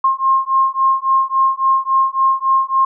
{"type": "beating tone pair", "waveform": "sine", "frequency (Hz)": [1065, 1068.6], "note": ["C6", "C6"], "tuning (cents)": [30, 36], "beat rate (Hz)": 3.6, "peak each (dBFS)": -15, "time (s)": [0.04, 2.85], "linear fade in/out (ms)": 5, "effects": []}